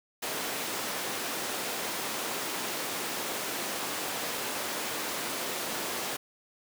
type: high-pass noise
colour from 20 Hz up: pink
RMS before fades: -34 dBFS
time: 0.22-6.17 s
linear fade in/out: 10 ms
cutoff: 320 Hz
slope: 12 dB/octave
effects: none